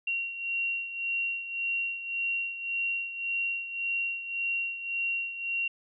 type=beating tone pair; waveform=sine; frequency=2749 / 2750.8 Hz; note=F7 / F7; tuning=-28 / -27 cents; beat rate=1.8 Hz; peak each=-30 / -36 dBFS; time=0.07-5.68 s; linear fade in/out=5 ms; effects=none